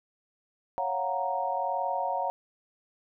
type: chord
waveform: sine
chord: Gb major seventh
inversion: second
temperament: equal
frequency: 554.4 / 698.5 / 740 / 932.3 Hz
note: Db5 / F5 / Gb5 / Bb5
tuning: 0 / 0 / 0 / 0 cents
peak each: -34 / -34 / -32 / -31 dBFS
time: 0.78-2.3 s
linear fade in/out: 0 ms
effects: none